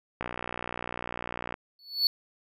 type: click train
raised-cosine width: 0.5 ms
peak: -18 dBFS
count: 81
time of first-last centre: 0.21-1.541 s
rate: 60.1 Hz
type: tone with exponential growth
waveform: triangle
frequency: 4435 Hz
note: C#8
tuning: in tune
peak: -16 dBFS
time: 1.79-2.07 s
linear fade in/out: 1 ms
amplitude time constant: 59 ms
effects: none